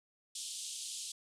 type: band-pass noise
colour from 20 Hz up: white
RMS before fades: -43 dBFS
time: 0.35-1.12 s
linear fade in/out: 5 ms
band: 3000 to 9700 Hz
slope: 48 dB/octave
effects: none